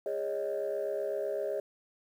sine chord, Ab suspended fourth, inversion none, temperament equal with one note detuned, 410.1 / 554.4 / 622.3 Hz, Ab4 / Db5 / Eb5, -22 / 0 / 0 cents, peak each -34 dBFS, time 0.06-1.6 s, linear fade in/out 2 ms, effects tanh soft clip ceiling -25 dBFS + 10-bit

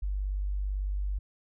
sine tone, 49 Hz, G1, in tune, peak -28 dBFS, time 0.02-1.19 s, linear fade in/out 10 ms, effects none

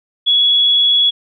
sine tone with vibrato, 3368 Hz, G#7, 24 cents sharp, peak -9 dBFS, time 0.26-1.11 s, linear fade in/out 20 ms, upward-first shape sine, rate 20 Hz, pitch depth 13 cents each way, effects none

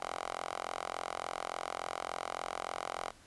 5% pulse tone with high-pass filter, 43.48 Hz, F1, 7 cents flat, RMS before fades -40 dBFS, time 0-3.11 s, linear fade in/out 10 ms, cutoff 810 Hz, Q 7.6, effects pink hiss -59 dBFS RMS until 3.26 s + resampled to 24000 Hz

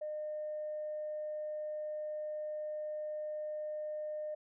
sine tone, 608 Hz, D#5, 40 cents flat, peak -36 dBFS, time 0.01-4.35 s, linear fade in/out 10 ms, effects tanh soft clip ceiling -32 dBFS

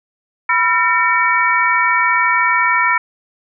harmonic tone with a mistuned harmonic, 454 Hz, A#4, 46 cents flat, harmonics 2 / 3 / 4 / 5, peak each -17 / -17 / -17 / -17 dBFS, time 0.49-2.98 s, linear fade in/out 5 ms, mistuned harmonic 2, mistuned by +140 cents, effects none

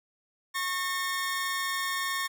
sawtooth tone pair together, 1095 / 1817.8 Hz, C#6 / A#6, -22 / -44 cents, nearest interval major sixth, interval 878 cents, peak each -28 dBFS, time 0.54-2.28 s, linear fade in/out 20 ms, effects none

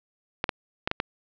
clicks, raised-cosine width 0.3 ms, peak -8 dBFS, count 5, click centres 0.441 / 0.492 / 0.875 / 0.914 / 1.001 s, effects low-pass 4000 Hz 12 dB/octave

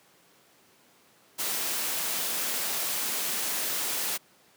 white noise, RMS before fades -30 dBFS, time 1.38-4.18 s, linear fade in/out 20 ms, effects pink hiss -60 dBFS RMS until 4.56 s + high-pass 200 Hz 12 dB/octave

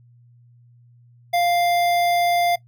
square tone with notch filter, 698 Hz, F5, 1 cent flat, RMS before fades -19 dBFS, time 1.33-2.56 s, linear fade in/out 10 ms, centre 7600 Hz, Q 1.3, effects noise-tail reverb RT60 0.1 s tail -19 dB re dry + added 120 Hz sine -49 dBFS peak until 2.67 s

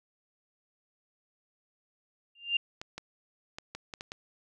sine tone with exponential growth, 2794 Hz, F7, in tune, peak -21 dBFS, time 2.35-2.57 s, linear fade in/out 5 ms, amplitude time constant 46 ms
clicks, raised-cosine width 0.2 ms, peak -22 dBFS, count 7, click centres 2.815 / 2.98 / 3.585 / 3.75 / 3.938 / 4.009 / 4.119 s
effects none

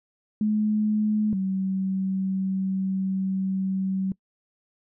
sine tone pair in turn, 212.8 / 190.76 Hz, G#3 / G3, +42 / -47 cents, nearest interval major second, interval 189 cents, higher first, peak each -20 / -23 dBFS, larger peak first, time 0.41-1.33 / 1.33-4.12 s, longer second, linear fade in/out 2 ms, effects noise-tail reverb RT60 0.1 s tail -23 dB re dry

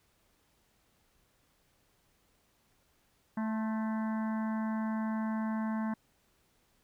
harmonic tone with a mistuned harmonic, 220 Hz, A3, in tune, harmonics 1 / 3 / 4 / 5 / 6 / 7 / 8 / 9, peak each -31 / -45 / -43 / -45 / -56 / -49 / -52 / -56 dBFS, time 3.37-5.94 s, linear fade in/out 5 ms, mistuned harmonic 5, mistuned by -42 cents, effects pink hiss -71 dBFS RMS until 6.83 s

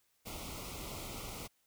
pink band-stop noise, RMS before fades -44 dBFS, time 0.25-1.48 s, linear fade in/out 20 ms, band 1400 to 2000 Hz, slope 96 dB/octave, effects white hiss -75 dBFS RMS until 1.66 s

